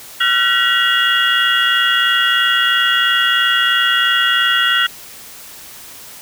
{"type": "tone cluster", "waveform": "sine", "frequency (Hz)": [1376, 1499, 1918, 2835, 3333], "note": ["F6", "F#6", "A#6", "F7", "G#7"], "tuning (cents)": [-26, 22, 49, 25, 5], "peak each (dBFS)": -18, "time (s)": [0.2, 4.87], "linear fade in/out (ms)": 10, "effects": ["white hiss -36 dBFS RMS until 6.21 s"]}